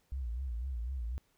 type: tone with vibrato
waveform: sine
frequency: 61.74 Hz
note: B1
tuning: in tune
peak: -34 dBFS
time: 0.12-1.18 s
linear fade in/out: 0 ms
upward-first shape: sine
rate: 4 Hz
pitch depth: 160 cents each way
effects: pink hiss -73 dBFS RMS until 1.37 s